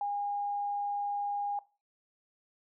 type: tone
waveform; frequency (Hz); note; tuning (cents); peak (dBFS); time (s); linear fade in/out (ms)
sine; 814; G#5; -35; -30; 0.01-1.59; 2
effects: noise-tail reverb RT60 0.3 s tail -19 dB re dry